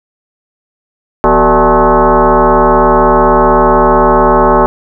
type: tone with frequency modulation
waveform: sine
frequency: 246.9 Hz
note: B3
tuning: in tune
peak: -4 dBFS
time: 1.24-4.66 s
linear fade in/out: 0 ms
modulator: 209 Hz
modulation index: 4.7
effects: none